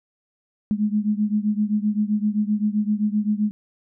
sine beating tone pair, 207.7 / 215.4 Hz, G#3 / A3, 0 / -37 cents, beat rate 7.7 Hz, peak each -21 / -23 dBFS, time 0.71-3.51 s, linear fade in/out 0 ms, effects none

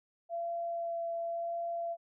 sine tone with vibrato, 678 Hz, E5, 49 cents sharp, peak -33 dBFS, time 0.29-1.97 s, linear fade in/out 50 ms, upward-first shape sine, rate 0.92 Hz, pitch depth 10 cents each way, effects none

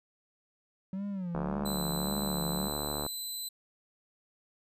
triangle tone with vibrato, 185.9 Hz, F#3, 8 cents sharp, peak -31 dBFS, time 0.93-2.68 s, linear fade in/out 2 ms, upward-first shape sine, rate 1.8 Hz, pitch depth 150 cents each way
click train, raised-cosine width 1 ms, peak -21 dBFS, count 127, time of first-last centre 1.35-3.064 s, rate 73.5 Hz
15% pulse tone, 4023 Hz, B7, 31 cents sharp, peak -29 dBFS, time 1.65-3.49 s, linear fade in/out 10 ms
effects resampled to 32000 Hz

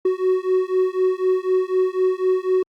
triangle beating tone pair, 370 / 374 Hz, F#4 / F#4, 0 / +19 cents, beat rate 4 Hz, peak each -18 dBFS, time 0.05-2.63 s, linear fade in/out 5 ms, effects Opus 32 kbps

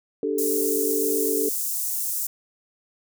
sine chord, D suspended fourth, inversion none, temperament equal, 293.7 / 392 / 440 Hz, D4 / G4 / A4, 0 / 0 / 0 cents, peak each -28 / -27 / -25 dBFS, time 0.23-1.49 s, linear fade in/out 2 ms
white high-pass noise, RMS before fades -27 dBFS, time 0.38-2.27 s, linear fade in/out 5 ms, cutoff 6700 Hz, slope 24 dB/octave
effects none

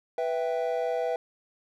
triangle chord, E minor, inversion second, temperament equal, 493.9 / 659.3 / 784 Hz, B4 / E5 / G5, 0 / 0 / 0 cents, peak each -27 / -28 / -32 dBFS, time 0.18-1.16 s, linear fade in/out 2 ms, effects none

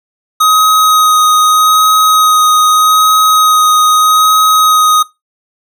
square tone with vibrato, 1257 Hz, D#6, 17 cents sharp, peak -6 dBFS, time 0.4-5.03 s, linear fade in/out 10 ms, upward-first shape sine, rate 0.81 Hz, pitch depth 12 cents each way, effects noise-tail reverb RT60 0.2 s tail -19 dB re dry

